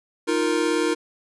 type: chord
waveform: square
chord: Eb suspended second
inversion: none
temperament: equal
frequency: 311.1 / 349.2 / 466.2 Hz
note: Eb4 / F4 / Bb4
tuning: 0 / 0 / 0 cents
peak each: -25 dBFS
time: 0.27-0.95 s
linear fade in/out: 20 ms
effects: resampled to 24000 Hz